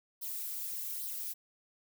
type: noise with flanger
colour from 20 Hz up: violet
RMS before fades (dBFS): -39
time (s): 0.21-1.34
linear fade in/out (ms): 20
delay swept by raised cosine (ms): 0.2 to 3.5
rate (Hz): 1.2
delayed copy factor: +0.65
effects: none